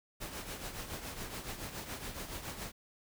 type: noise with tremolo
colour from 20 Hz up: pink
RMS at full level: -40 dBFS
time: 0.2-2.72 s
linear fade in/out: 20 ms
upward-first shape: triangle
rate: 7.1 Hz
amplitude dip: 65%
effects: none